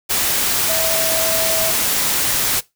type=tone in noise; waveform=sine; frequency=650 Hz; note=E5; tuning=24 cents flat; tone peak=-22 dBFS; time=0.68-1.72 s; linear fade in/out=20 ms; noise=white; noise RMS=-18 dBFS; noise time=0.09-2.61 s; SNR=-7 dB; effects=noise-tail reverb RT60 0.2 s tail -20 dB re dry